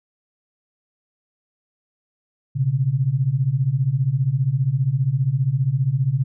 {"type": "beating tone pair", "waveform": "sine", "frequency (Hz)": [123.47, 138.47], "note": ["B2", "C#3"], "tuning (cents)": [0, -2], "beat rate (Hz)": 15, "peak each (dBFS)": [-21, -19], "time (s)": [2.55, 6.24], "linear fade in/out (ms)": 20, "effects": []}